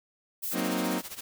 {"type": "noise", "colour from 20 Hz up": "violet", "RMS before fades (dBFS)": -33, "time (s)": [0.42, 0.56], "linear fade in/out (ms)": 20}
{"type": "noise with tremolo", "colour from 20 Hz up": "white", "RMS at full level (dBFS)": -38, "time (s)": [0.51, 1.21], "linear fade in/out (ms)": 5, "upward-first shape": "sine", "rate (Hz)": 15, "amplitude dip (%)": 80}
{"type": "chord", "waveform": "sawtooth", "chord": "C half-diminished seventh", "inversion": "second", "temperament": "equal", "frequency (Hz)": [185, 233.1, 261.6, 311.1], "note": ["Gb3", "Bb3", "C4", "Eb4"], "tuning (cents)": [0, 0, 0, 0], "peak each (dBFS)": -29, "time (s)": [0.52, 1.02], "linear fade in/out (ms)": 50}
{"effects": []}